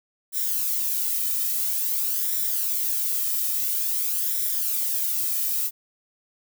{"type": "noise with flanger", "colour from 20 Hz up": "violet", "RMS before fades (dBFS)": -25, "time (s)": [0.32, 5.71], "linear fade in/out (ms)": 50, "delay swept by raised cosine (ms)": [0.54, 1.64], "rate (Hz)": 0.49, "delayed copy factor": 0.55, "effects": []}